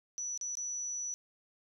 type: tone with dropouts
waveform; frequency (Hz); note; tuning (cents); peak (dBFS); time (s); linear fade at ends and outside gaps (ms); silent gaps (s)
sine; 5920; F#8; 0; -35; 0.18-1.14; 0; 0.376-0.412 / 0.553-0.571
effects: none